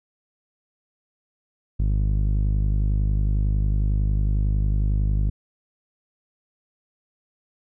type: tone with low-pass filter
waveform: sawtooth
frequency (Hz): 51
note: G#1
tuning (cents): -31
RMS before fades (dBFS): -21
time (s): 1.79-5.3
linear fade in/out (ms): 10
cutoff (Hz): 150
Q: 0.77
effects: none